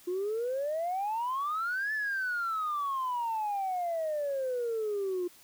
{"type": "exponential two-way sweep", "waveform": "sine", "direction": "up then down", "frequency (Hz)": [348.9, 1760, 348.9], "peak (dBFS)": -28, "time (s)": [0.07, 5.28], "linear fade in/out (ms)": 10, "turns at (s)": 1.93, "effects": ["tanh soft clip ceiling -26 dBFS", "white hiss -57 dBFS RMS until 5.43 s"]}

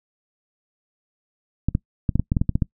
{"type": "clicks", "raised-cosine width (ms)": 5, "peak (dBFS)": -7, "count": 11, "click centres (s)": [1.686, 1.751, 2.092, 2.156, 2.196, 2.319, 2.368, 2.415, 2.493, 2.555, 2.622], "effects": ["noise-tail reverb RT60 0.1 s tail -23 dB re dry"]}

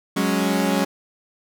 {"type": "chord", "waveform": "sawtooth", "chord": "F# suspended second", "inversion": "none", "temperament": "equal", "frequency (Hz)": [185, 207.7, 277.2], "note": ["F#3", "G#3", "C#4"], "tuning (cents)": [0, 0, 0], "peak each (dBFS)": -19, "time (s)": [0.16, 0.85], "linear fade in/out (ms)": 10, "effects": []}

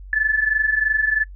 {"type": "tone pair together", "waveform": "sine", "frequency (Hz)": [1719, 1742], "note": ["A6", "A6"], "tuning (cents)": [-41, -18], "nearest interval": "unison", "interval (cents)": 23, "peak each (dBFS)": [-20, -18], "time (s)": [0.13, 1.24], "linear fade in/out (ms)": 2, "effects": ["noise-tail reverb RT60 0.1 s tail -21 dB re dry", "added 47 Hz sine -35 dBFS peak until 1.35 s"]}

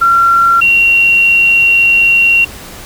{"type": "tone pair in turn", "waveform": "sine", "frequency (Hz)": [1369, 2748], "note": ["F6", "F7"], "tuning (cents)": [-35, -29], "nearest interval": "octave", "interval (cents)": 1206, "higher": "second", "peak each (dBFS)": -5, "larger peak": "neither", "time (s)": [[0.01, 0.61], [0.61, 2.45]], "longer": "second", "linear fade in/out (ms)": 10, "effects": ["pink hiss -30 dBFS RMS until 2.85 s"]}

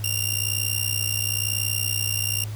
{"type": "tone with amplitude modulation", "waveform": "10% pulse", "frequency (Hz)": 2793, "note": "F7", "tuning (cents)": -1, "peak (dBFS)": -11, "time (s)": [0.04, 2.44], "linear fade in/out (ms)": 2, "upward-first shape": "sine", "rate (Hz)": 61, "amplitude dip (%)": 90, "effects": ["added 106 Hz sine -29 dBFS peak until 2.55 s", "pink hiss -44 dBFS RMS until 2.55 s"]}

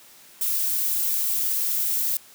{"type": "noise", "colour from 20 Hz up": "violet", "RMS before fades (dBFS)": -24, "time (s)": [0.41, 2.17], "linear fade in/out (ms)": 2, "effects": ["white hiss -50 dBFS RMS until 2.34 s", "high-pass 100 Hz 12 dB/octave"]}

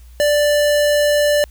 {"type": "tone", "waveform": "square", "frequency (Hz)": 588, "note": "D5", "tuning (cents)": 2, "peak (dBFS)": -13, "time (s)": [0.2, 1.44], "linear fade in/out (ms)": 0, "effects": ["added 60 Hz sine -38 dBFS peak until 1.5 s", "white hiss -54 dBFS RMS until 1.5 s"]}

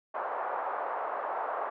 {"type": "band-pass noise", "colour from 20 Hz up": "pink", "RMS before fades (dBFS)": -34, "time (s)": [0.14, 1.7], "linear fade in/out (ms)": 10, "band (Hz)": [610, 1200], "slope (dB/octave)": 24, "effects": []}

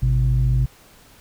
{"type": "tone pair together", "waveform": "sine", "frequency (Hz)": [53.65, 127.6], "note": ["A1", "C3"], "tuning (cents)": [-43, -43], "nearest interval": "octave + minor third", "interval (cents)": 1500, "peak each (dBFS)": [-17, -16], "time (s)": [0.02, 0.66], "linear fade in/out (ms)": 10, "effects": ["tanh soft clip ceiling -10 dBFS", "pink hiss -50 dBFS RMS until 1.2 s"]}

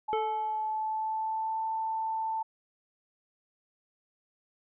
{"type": "tone with pitch glide", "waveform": "sine", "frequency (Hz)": [860, 887.2], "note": ["A5", "A5"], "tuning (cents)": [-40, 14], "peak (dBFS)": -29, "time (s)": [0.08, 2.43], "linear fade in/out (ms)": 10, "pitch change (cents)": 54, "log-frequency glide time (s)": [0.37, 1.63]}
{"type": "tone with exponential decay", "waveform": "square", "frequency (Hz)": 439.7, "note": "A4", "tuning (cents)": -1, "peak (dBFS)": -28, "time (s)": [0.13, 0.82], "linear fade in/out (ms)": 0, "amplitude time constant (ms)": 150}
{"effects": ["resampled to 8000 Hz"]}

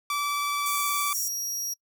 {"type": "tone with vibrato", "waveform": "sawtooth", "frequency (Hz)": 1157, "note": "D6", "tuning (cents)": -26, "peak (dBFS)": -22, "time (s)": [0.1, 1.13], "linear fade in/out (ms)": 2, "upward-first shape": "triangle", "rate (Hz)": 19, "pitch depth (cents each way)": 14}
{"type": "high-pass noise", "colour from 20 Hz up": "pink", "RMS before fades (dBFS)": -32, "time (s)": [0.66, 1.28], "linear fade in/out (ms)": 0, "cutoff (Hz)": 6300, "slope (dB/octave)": 96}
{"type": "tone", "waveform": "sawtooth", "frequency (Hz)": 5680, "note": "F8", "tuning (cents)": 28, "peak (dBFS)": -27, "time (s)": [1.14, 1.74], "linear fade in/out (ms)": 10}
{"effects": ["noise-tail reverb RT60 0.1 s tail -24 dB re dry"]}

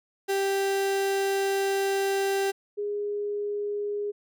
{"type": "tone pair in turn", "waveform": ["35% pulse", "sine"], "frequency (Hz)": [392, 411.8], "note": ["G4", "G#4"], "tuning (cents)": [0, -15], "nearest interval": "minor second", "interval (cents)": 85, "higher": "second", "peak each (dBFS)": [-22, -27], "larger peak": "first", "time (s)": [[0.28, 2.52], [2.77, 4.12]], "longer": "first", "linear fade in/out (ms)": 20, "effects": []}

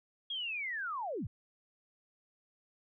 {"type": "linear sweep", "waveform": "sine", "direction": "down", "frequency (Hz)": [3322, 63], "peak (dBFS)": -35, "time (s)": [0.3, 1.27], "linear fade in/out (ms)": 5, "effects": []}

